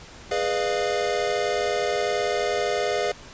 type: chord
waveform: square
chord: F half-diminished seventh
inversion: first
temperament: equal with one note detuned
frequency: 415.3 / 493.9 / 607 / 698.5 Hz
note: Ab4 / Cb5 / Eb5 / F5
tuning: 0 / 0 / -43 / 0 cents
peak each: -28 / -29 / -29 / -29 dBFS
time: 0.31-3.12 s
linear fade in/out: 5 ms
effects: pink hiss -44 dBFS RMS until 3.33 s + resampled to 16000 Hz